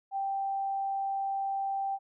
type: tone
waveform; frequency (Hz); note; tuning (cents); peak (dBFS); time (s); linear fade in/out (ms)
sine; 784; G5; 0; -29; 0.11-1.99; 50
effects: none